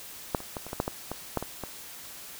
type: clicks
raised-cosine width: 1 ms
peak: -10 / -27 / -19 / -26 / -19 / -11 / -15 / -18 / -12 / -19 / -20 dBFS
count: 11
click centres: 0.348 / 0.404 / 0.568 / 0.666 / 0.731 / 0.801 / 0.879 / 1.116 / 1.373 / 1.426 / 1.637 s
effects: white hiss -44 dBFS RMS until 2.39 s